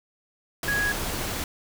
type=tone in noise; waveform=sine; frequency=1661.2 Hz; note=G#6; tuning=in tune; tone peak=-23 dBFS; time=0.68-0.92 s; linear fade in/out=2 ms; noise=pink; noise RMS=-30 dBFS; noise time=0.63-1.44 s; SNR=+4 dB; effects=none